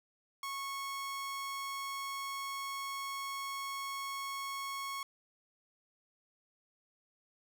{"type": "tone", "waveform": "sawtooth", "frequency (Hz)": 1100, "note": "C#6", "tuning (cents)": -14, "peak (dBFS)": -34, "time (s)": [0.43, 5.03], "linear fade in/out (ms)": 2, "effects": []}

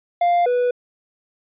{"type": "tone pair in turn", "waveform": "triangle", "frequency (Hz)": [698.5, 491.6], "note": ["F5", "B4"], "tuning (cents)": [0, -8], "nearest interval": "tritone", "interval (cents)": 608, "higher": "first", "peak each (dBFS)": [-12, -14], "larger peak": "first", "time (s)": [[0.21, 0.46], [0.46, 0.71]], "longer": "neither", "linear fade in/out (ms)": 5, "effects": ["resampled to 8000 Hz"]}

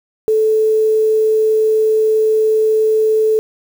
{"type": "tone with quantisation", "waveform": "sine", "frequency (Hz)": 436.2, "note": "A4", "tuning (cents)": -15, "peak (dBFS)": -10, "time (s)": [0.28, 3.39], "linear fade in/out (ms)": 0, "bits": 6, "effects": []}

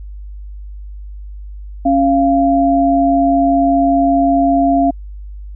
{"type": "tone pair together", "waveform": "sine", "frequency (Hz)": [275.2, 689.9], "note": ["C#4", "F5"], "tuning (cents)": [-12, -21], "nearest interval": "octave + major third", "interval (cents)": 1591, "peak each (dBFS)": -12, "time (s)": [1.85, 4.91], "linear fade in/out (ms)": 10, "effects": ["added 50 Hz sine -27 dBFS peak until 5.55 s"]}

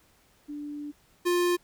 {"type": "tone pair in turn", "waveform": ["sine", "square"], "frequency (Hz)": [293.3, 352.4], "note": ["D4", "F4"], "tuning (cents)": [-2, 16], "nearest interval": "minor third", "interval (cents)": 318, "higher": "second", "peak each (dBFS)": [-34, -23], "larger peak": "second", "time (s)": [[0.48, 0.92], [1.25, 1.57]], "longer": "first", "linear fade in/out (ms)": 20, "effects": ["pink hiss -63 dBFS RMS until 1.63 s"]}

